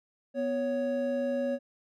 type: tone pair together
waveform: triangle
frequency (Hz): 247.5 / 556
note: B3 / C#5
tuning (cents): +4 / +5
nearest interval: octave + major second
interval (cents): 1401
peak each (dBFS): -30 / -27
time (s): 0.34-1.59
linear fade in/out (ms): 50
effects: none